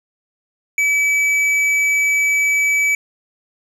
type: tone with tanh clipping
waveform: triangle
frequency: 2294 Hz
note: D7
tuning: 41 cents flat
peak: -15 dBFS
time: 0.78-2.95 s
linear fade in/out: 2 ms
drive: 13 dB
effects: none